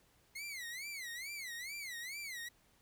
sawtooth tone with vibrato, 2093 Hz, C7, in tune, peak -39 dBFS, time 0.35-2.49 s, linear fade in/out 10 ms, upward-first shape sine, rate 2.3 Hz, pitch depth 210 cents each way, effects pink hiss -70 dBFS RMS until 2.81 s

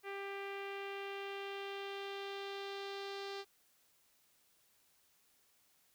sawtooth tone with low-pass filter sweep, 396 Hz, G4, 18 cents sharp, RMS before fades -44 dBFS, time 0.03-3.45 s, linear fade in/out 50 ms, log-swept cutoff 2300 to 4400 Hz, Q 2.5, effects white hiss -72 dBFS RMS until 5.94 s

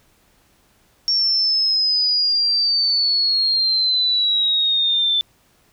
sine exponential sweep, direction down, 5500 to 3520 Hz, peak -15 dBFS, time 1.08-5.21 s, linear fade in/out 0 ms, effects pink hiss -58 dBFS RMS until 5.72 s

